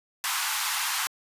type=high-pass noise; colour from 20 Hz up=pink; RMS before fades=-28 dBFS; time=0.24-1.07 s; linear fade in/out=0 ms; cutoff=870 Hz; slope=48 dB/octave; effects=resampled to 32000 Hz